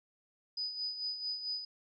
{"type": "tone with tremolo", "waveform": "sine", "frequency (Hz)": 4978, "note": "D#8", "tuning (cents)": 0, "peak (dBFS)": -33, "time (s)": [0.57, 1.65], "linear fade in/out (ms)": 5, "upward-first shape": "sine", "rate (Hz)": 4.5, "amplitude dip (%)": 60, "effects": []}